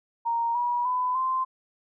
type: tone with pitch steps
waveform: sine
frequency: 931 / 966.1 / 1002.4 / 1040.2 Hz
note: A#5 / B5 / B5 / C6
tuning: -2 / -38 / +25 / -10 cents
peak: -23 dBFS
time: 0.25-1.45 s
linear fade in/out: 20 ms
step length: 300 ms
effects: none